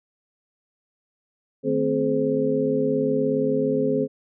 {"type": "tone cluster", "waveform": "sine", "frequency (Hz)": [155.7, 223, 262.1, 423.9, 521], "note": ["D#3", "A3", "C4", "G#4", "C5"], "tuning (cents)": [2, 23, 3, 35, -7], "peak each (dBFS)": [-31, -31, -24, -23, -26], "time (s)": [1.63, 4.08], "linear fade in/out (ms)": 50, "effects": []}